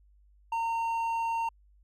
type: tone with hard clipping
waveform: sine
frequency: 916 Hz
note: A#5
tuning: 31 cents flat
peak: -29 dBFS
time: 0.52-1.49 s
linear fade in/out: 5 ms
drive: 5 dB
effects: added 50 Hz sine -58 dBFS peak until 1.83 s